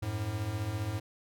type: beating tone pair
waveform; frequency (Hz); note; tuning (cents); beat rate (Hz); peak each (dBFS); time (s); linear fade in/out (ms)
square; 92.5 / 107.5; F#2 / A2; 0 / -40; 15; -38 / -34; 0.02-1; 10
effects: none